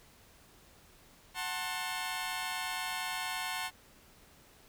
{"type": "chord", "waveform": "15% pulse", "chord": "F# diminished", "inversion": "none", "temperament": "just", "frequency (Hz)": [740, 888, 1065.6], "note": ["F#5", "A5", "C6"], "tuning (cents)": [0, 16, 31], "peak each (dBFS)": -33, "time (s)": [1.34, 3.71], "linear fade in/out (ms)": 50, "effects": ["pink hiss -60 dBFS RMS until 4.68 s"]}